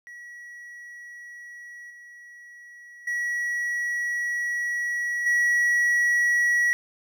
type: tone with level steps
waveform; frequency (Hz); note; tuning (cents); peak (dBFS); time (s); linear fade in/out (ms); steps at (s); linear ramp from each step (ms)
triangle; 1926; B6; -44; -38 / -42 / -23 / -17; 0.07-6.73; 0; 1.9 / 3.07 / 5.26; 5
effects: none